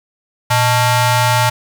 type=ring-modulated tone; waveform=sawtooth; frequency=500 Hz; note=B4; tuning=21 cents sharp; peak=-4 dBFS; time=0.5-1.5 s; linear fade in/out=10 ms; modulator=383 Hz; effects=none